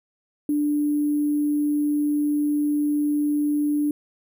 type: tone with sample-and-hold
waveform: sine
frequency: 294.6 Hz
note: D4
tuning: 6 cents sharp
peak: -19 dBFS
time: 0.49-3.91 s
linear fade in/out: 2 ms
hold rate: 11025 Hz
effects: none